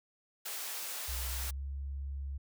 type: high-pass noise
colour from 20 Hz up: white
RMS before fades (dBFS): -40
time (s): 0.45-1.51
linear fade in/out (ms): 10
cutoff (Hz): 520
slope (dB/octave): 12
type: tone with pitch glide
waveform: sine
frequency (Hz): 63 to 69.1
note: B1 to C#2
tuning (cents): +35 to -5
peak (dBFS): -36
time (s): 1.08-2.38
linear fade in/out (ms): 10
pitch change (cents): +160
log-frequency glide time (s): 1.26-1.62
effects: none